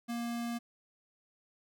square tone, 235.6 Hz, A#3, 19 cents sharp, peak -35 dBFS, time 0.08-0.59 s, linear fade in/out 20 ms, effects none

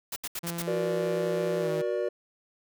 white noise bursts, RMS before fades -34 dBFS, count 5, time 0.12-0.622 s, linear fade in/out 5 ms, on 42 ms, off 73 ms
sawtooth tone with pitch glide, 170 to 159.53 Hz, F3 to D#3, -46 to +44 cents, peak -29 dBFS, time 0.43-1.82 s, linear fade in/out 10 ms, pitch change -110 cents, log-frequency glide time 1.6-1.7 s
triangle chord, Gb augmented, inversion none, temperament equal with one note detuned, 370 / 475.4 / 587.3 Hz, Gb4 / Bb4 / D5, 0 / +34 / 0 cents, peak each -29 dBFS, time 0.67-2.09 s, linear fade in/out 10 ms
effects none

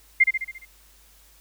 sine tone with echo, 2100 Hz, C7, 6 cents sharp, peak -11 dBFS, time 0.2-0.24 s, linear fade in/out 10 ms, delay 69 ms, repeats 6, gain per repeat -5 dB, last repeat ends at 0.654 s, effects added 50 Hz sine -56 dBFS peak until 1.4 s + white hiss -56 dBFS RMS until 1.4 s

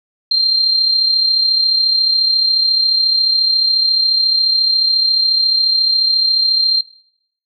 sine tone with amplitude modulation, 4172 Hz, C8, 6 cents flat, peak -9 dBFS, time 0.31-6.81 s, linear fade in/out 5 ms, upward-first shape sine, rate 34.2 Hz, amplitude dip 50%, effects noise-tail reverb RT60 0.7 s tail -19 dB re dry

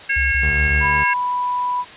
harmonic tone, 544 Hz, C#5, 33 cents flat, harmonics 3 / 4 / 5, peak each -19 / -21 / -23 dBFS, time 0.09-1.14 s, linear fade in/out 10 ms
sine tone bursts, 69 Hz, C#2, 7 cents flat, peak -20 dBFS, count 4, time 0.16-0.86 s, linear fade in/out 10 ms, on 160 ms, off 20 ms
25% pulse tone with vibrato, 73.42 Hz, D2, in tune, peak -20 dBFS, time 0.42-1.04 s, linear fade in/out 10 ms, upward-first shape square, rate 6 Hz, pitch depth 22 cents each way
sine tone, 987.8 Hz, B5, in tune, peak -18 dBFS, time 0.8-1.85 s, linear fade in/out 50 ms
effects white hiss -38 dBFS RMS until 1.96 s + resampled to 8000 Hz

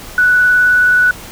sine tone with vibrato, 1480 Hz, F#6, in tune, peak -7 dBFS, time 0.18-1.11 s, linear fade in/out 2 ms, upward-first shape triangle, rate 19 Hz, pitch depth 13 cents each way, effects pink hiss -32 dBFS RMS until 1.31 s

